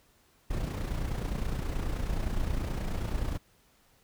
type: noise with amplitude modulation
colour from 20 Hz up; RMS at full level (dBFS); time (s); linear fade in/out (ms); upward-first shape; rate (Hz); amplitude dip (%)
brown; -29; 0.5-3.38; 10; sine; 29.5; 55
effects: pink hiss -65 dBFS RMS until 4.03 s